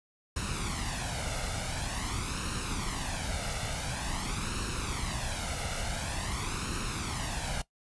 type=noise with flanger; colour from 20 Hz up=pink; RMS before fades=-34 dBFS; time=0.36-7.62 s; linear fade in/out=5 ms; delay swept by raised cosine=0.73 to 1.43 ms; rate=0.47 Hz; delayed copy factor=+0.6; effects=noise-tail reverb RT60 0.1 s tail -18 dB re dry + resampled to 24000 Hz